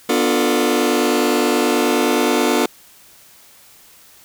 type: chord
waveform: sawtooth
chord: B half-diminished seventh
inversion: none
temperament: just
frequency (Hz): 246.9 / 296.3 / 355.6 / 444.5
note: B3 / D4 / F4 / A4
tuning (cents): 0 / +15 / +31 / +18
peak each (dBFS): -16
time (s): 0.09-2.66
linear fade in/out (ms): 5
effects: white hiss -47 dBFS RMS until 4.24 s